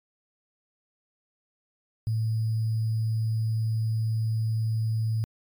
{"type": "tone with sample-and-hold", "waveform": "sine", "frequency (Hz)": 111, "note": "A2", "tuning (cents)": 16, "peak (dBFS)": -23, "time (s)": [2.07, 5.24], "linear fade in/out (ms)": 0, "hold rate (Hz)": 4900, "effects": ["MP3 96 kbps"]}